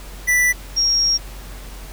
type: tone pair in turn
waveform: square / sine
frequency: 1975.5 / 5588 Hz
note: B6 / F8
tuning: 0 / 0 cents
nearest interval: octave + tritone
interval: 1800 cents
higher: second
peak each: -14 dBFS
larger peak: neither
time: 0.27-0.53 / 0.76-1.18 s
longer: second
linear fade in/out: 20 ms
effects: added 46 Hz sine -33 dBFS peak until 1.92 s + pink hiss -40 dBFS RMS until 1.92 s